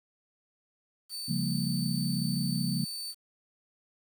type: tone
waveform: sawtooth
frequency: 4542 Hz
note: C#8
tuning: 41 cents sharp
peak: -33 dBFS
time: 1.09-3.15 s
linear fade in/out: 50 ms
type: chord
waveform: sine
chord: G half-diminished seventh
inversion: second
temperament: equal with one note detuned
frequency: 138.59 / 174.61 / 200.2 / 233.1 Hz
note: Db3 / F3 / G3 / Bb3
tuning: 0 / 0 / +37 / 0 cents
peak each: -33 / -32 / -35 / -34 dBFS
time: 1.28-2.85 s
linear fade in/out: 10 ms
effects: 9-bit